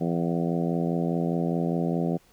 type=harmonic tone with a mistuned harmonic; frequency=84.9 Hz; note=F2; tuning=48 cents flat; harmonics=2 / 3 / 4 / 5 / 6 / 7 / 8 / 9; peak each=-26 / -30 / -32 / -34 / -36 / -37 / -38 / -39 dBFS; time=0-2.18 s; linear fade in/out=20 ms; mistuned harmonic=9; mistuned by=-40 cents; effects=pink hiss -60 dBFS RMS until 2.32 s